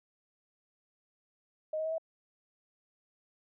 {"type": "tone with pitch steps", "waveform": "sine", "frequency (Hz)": [622.3, 631.4, 640.5, 649.9], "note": ["D#5", "D#5", "E5", "E5"], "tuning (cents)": [0, 25, -50, -25], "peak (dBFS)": -31, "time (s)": [1.73, 1.982], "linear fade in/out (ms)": 5, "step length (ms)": 63, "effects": []}